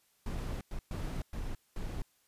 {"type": "noise bursts at uneven times", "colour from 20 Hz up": "brown", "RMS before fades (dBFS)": -37, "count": 5, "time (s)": [[0.26, 0.61], [0.71, 0.79], [0.91, 1.22], [1.33, 1.55], [1.76, 2.02]], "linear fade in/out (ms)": 2, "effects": ["white hiss -71 dBFS RMS until 2.27 s", "resampled to 32000 Hz"]}